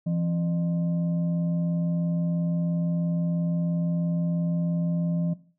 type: tone with frequency modulation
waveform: sine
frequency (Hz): 170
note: F3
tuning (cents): -46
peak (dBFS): -23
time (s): 0.06-5.34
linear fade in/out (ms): 10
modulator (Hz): 437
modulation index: 0.33
effects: noise-tail reverb RT60 0.4 s tail -17 dB re dry